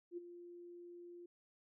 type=tone with ADSR envelope; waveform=sine; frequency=348.7 Hz; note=F4; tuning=3 cents flat; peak=-40 dBFS; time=0.11-1.26 s; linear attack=64 ms; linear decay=16 ms; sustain=-11 dB; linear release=5 ms; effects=none